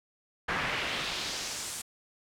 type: noise with band-pass filter sweep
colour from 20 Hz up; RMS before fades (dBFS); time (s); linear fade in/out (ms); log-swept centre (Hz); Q
brown; -34; 0.48-1.82; 10; 1700 to 9200; 1.4
effects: none